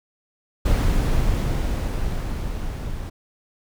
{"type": "noise with level ramp", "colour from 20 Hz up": "brown", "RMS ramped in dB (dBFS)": [-17, -30], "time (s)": [0.65, 3.1], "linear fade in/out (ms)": 10, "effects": []}